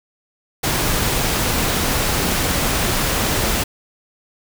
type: noise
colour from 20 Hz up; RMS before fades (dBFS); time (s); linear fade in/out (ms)
pink; -19; 0.63-3.64; 10
effects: none